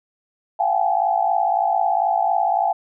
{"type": "tone cluster", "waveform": "sine", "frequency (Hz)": [688, 751, 795, 853], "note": ["F5", "F#5", "G5", "G#5"], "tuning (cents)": [-26, 26, 24, 46], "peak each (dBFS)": -22, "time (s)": [0.59, 2.73], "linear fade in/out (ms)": 10, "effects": []}